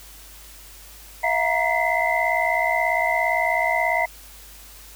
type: tone cluster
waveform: sine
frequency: 654 / 712 / 941 / 2003 / 2080 Hz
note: E5 / F5 / A#5 / B6 / C7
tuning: -14 / +33 / +16 / +24 / -11 cents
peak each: -25 dBFS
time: 1.23-4.06 s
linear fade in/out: 10 ms
effects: added 50 Hz sine -46 dBFS peak until 4.95 s + white hiss -45 dBFS RMS until 4.95 s